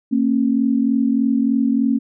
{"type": "tone pair together", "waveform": "sine", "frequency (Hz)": [228.9, 272.2], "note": ["A#3", "C#4"], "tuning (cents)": [-31, -31], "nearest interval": "minor third", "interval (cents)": 300, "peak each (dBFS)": -17, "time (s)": [0.11, 1.99], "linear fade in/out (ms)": 20, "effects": []}